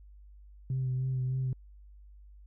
sine tone with vibrato, 129.6 Hz, C3, 16 cents flat, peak -27 dBFS, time 0.7-1.53 s, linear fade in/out 2 ms, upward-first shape sine, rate 3.3 Hz, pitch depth 24 cents each way, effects tanh soft clip ceiling -25 dBFS + added 50 Hz sine -50 dBFS peak until 2.46 s

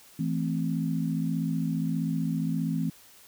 sine chord, A minor, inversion second, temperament equal, 164.81 / 220 / 261.6 Hz, E3 / A3 / C4, 0 / 0 / 0 cents, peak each -28 / -32 / -31 dBFS, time 0.19-2.9 s, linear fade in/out 5 ms, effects white hiss -54 dBFS RMS until 3.27 s

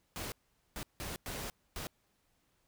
pink noise bursts at uneven times, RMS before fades -41 dBFS, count 5, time 0.16-0.32 / 0.76-0.83 / 1-1.16 / 1.26-1.5 / 1.76-1.87 s, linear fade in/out 0 ms, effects pink hiss -75 dBFS RMS until 2.67 s

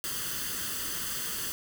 white noise with comb filter, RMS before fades -34 dBFS, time 0.04-1.52 s, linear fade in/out 0 ms, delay 0.64 ms, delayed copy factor +0.7, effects none

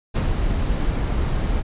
brown noise with ADSR envelope, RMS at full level -17 dBFS, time 0.14-1.63 s, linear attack 21 ms, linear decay 97 ms, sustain -4 dB, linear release 36 ms, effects resampled to 8000 Hz

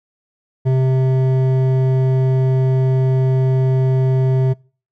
triangle tone with hard clipping, 130.81 Hz, C3, in tune, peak -14 dBFS, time 0.65-4.54 s, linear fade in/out 20 ms, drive 14 dB, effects noise-tail reverb RT60 0.4 s tail -25 dB re dry

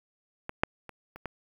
clicks, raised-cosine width 0.5 ms, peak -19 / -7 / -27 / -29 / -19 dBFS, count 5, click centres 0.494 / 0.635 / 0.893 / 1.16 / 1.257 s, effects 8-bit

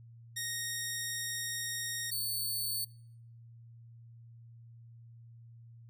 10% pulse tone pair in turn, 1864.7 / 4463 Hz, A#6 / C#8, 0 / +11 cents, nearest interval octave + minor third, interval 1511 cents, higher second, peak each -26 dBFS, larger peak neither, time 0.36-2.11 / 2.11-2.85 s, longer first, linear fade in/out 10 ms, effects noise-tail reverb RT60 0.7 s tail -24 dB re dry + added 116 Hz sine -51 dBFS peak until 5.89 s

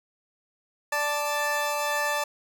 20% pulse tone pair together, 587.3 / 880 Hz, D5 / A5, 0 / 0 cents, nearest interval perfect fifth, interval 700 cents, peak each -23 dBFS, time 0.92-2.24 s, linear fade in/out 5 ms, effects none

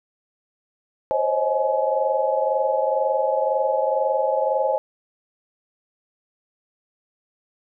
sine tone cluster, 523 / 545 / 628 / 846 Hz, C5 / C#5 / D#5 / G#5, -1 / -29 / +16 / +32 cents, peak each -24 dBFS, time 1.11-4.78 s, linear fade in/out 0 ms, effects none

